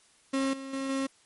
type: tone with level steps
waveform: 35% pulse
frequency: 269.6 Hz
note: C#4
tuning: 48 cents flat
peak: -24 / -36 / -29 / -26 dBFS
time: 0.33-1.07 s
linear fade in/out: 10 ms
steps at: 0.53 / 0.73 / 0.89 s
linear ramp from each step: 5 ms
effects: white hiss -62 dBFS RMS until 1.25 s + MP3 48 kbps